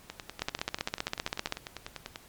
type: two click trains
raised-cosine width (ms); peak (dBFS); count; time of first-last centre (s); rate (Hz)
0.2; -12 / -20; 18 / 22; 0.42-1.524 / 0.1-2.159; 15.4 / 10.2
effects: pink hiss -55 dBFS RMS until 2.28 s + MP3 96 kbps